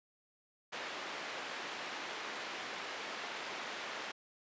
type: band-pass noise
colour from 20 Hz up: white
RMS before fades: -43 dBFS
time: 0.72-4.12 s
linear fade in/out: 10 ms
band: 300 to 2600 Hz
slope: 12 dB/octave
effects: resampled to 16000 Hz